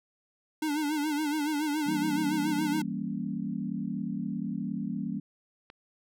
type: tone with vibrato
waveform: square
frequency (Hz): 300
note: D4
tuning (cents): +37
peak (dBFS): -28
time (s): 0.62-2.82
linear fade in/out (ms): 5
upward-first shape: sine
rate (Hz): 7.1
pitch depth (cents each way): 80
type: chord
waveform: sine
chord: E diminished seventh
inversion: none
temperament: equal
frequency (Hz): 164.81 / 196 / 233.1 / 277.2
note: E3 / G3 / Bb3 / Db4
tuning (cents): 0 / 0 / 0 / 0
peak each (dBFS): -38 / -34 / -35 / -38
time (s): 1.86-5.2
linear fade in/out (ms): 10
type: click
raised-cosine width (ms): 0.3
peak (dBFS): -31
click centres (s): 5.701
effects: none